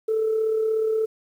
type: tone with amplitude modulation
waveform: sine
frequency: 440 Hz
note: A4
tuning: in tune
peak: -17 dBFS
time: 0.08-1.06 s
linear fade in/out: 10 ms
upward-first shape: sine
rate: 36.7 Hz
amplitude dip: 40%
effects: tanh soft clip ceiling -15 dBFS + 9-bit